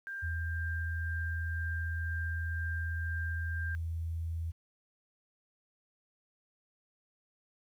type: tone with tremolo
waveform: sine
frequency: 1590 Hz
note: G6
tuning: 24 cents sharp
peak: -37 dBFS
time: 0.07-3.75 s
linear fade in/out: 0 ms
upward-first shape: sine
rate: 2 Hz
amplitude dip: 25%
type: tone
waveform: sine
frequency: 82.4 Hz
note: E2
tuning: in tune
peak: -33 dBFS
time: 0.22-4.52 s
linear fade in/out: 20 ms
effects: 11-bit